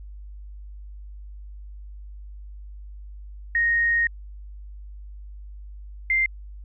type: tone pair in turn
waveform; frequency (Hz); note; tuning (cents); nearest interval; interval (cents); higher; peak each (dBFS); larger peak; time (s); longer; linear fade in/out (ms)
sine; 1864 / 2092; A#6 / C7; -1 / -1; major second; 200; second; -18; neither; 3.55-4.07 / 6.1-6.26; first; 2
effects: added 50 Hz sine -37 dBFS peak until 6.64 s